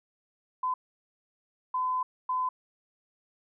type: tone bursts at uneven times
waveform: sine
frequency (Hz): 1016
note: B5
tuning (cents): +49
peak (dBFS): -26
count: 3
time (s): 0.63-0.74 / 1.74-2.03 / 2.29-2.49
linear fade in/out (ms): 5
effects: none